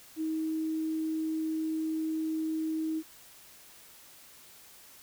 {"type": "tone", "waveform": "sine", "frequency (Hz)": 317, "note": "D#4", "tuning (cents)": 32, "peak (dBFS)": -29, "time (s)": [0.16, 3.03], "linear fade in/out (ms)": 50, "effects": ["white hiss -54 dBFS RMS until 5.02 s"]}